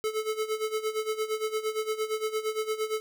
square tone with tremolo, 434.3 Hz, A4, 23 cents flat, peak -26 dBFS, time 0.04-3 s, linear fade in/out 0 ms, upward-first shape sine, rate 8.7 Hz, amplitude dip 80%, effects none

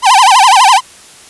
45% pulse tone with vibrato, 890 Hz, A5, 20 cents sharp, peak -3 dBFS, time 0.02-0.81 s, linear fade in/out 50 ms, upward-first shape sine, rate 12 Hz, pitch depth 280 cents each way, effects white hiss -37 dBFS RMS until 1.29 s + resampled to 24000 Hz

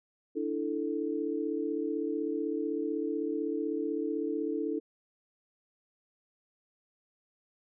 sine chord, D suspended second, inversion none, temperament equal, 293.7 / 329.6 / 440 Hz, D4 / E4 / A4, 0 / 0 / 0 cents, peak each -34 dBFS, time 0.35-4.8 s, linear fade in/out 20 ms, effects none

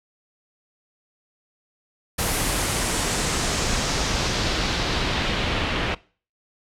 pink noise with low-pass filter sweep, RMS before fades -24 dBFS, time 2.18-5.95 s, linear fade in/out 10 ms, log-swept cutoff 12000 to 2800 Hz, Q 1.5, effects noise-tail reverb RT60 0.4 s tail -22 dB re dry

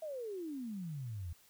sine exponential sweep, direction down, 654 to 79.8 Hz, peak -39 dBFS, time 0.02-1.33 s, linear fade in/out 5 ms, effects white hiss -65 dBFS RMS until 1.49 s

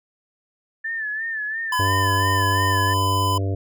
sine tone with vibrato, 1761 Hz, A6, 1 cent sharp, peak -24 dBFS, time 0.84-2.94 s, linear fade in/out 10 ms, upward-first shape sine, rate 2.9 Hz, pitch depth 69 cents each way
square tone, 1007 Hz, B5, 33 cents sharp, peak -21 dBFS, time 1.72-3.38 s, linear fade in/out 5 ms
harmonic tone, 97.3 Hz, G2, 12 cents flat, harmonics 1 / 3 / 4 / 5 / 6 / 7, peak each -21 / -31 / -33 / -35 / -37 / -38 dBFS, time 1.79-3.55 s, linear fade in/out 5 ms
effects none

